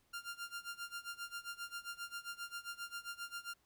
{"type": "tone with tremolo", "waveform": "sawtooth", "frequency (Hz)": 1396.9, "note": "F6", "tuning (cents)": 0, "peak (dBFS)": -37, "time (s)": [0.13, 3.54], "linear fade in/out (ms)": 10, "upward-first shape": "sine", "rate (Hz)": 7.5, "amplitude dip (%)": 90, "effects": ["pink hiss -75 dBFS RMS until 3.65 s"]}